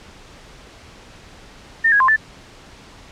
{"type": "tone with pitch steps", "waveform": "sine", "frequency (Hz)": [1812, 1656, 1047, 1759], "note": ["A#6", "G#6", "C6", "A6"], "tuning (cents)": [-50, -5, 1, -1], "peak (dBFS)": -11, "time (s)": [1.84, 2.164], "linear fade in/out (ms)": 10, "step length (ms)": 81, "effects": ["pink hiss -43 dBFS RMS until 3.11 s", "low-pass 6000 Hz 12 dB/octave"]}